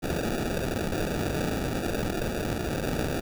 white noise with sample-and-hold, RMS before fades -29 dBFS, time 0.02-3.21 s, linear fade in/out 20 ms, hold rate 1050 Hz, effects none

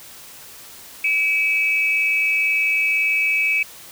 sine tone pair together, 2300 / 2582 Hz, D7 / E7, -37 / -37 cents, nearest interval major second, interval 200 cents, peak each -19 dBFS, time 1.04-3.63 s, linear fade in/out 5 ms, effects white hiss -41 dBFS RMS until 3.91 s

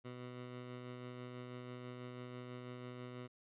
15% pulse tone with tremolo, 124.3 Hz, B2, 12 cents sharp, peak -39 dBFS, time 0.04-3.28 s, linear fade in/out 20 ms, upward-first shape sine, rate 6.1 Hz, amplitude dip 25%, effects resampled to 8000 Hz

